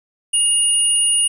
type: tone pair together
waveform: sine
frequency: 2853 / 9612 Hz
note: F7 / D9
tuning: +36 / +39 cents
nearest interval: octave + major sixth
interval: 2103 cents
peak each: -20 / -14 dBFS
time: 0.33-1.28 s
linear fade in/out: 10 ms
effects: 8-bit